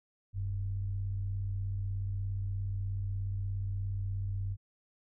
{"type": "tone pair together", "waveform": "sine", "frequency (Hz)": [41.2, 98], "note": ["E1", "G2"], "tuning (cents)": [0, 0], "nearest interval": "octave + minor third", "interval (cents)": 1500, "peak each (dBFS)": [-38, -32], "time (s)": [0.33, 4.57], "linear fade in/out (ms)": 50, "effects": ["tanh soft clip ceiling -24 dBFS"]}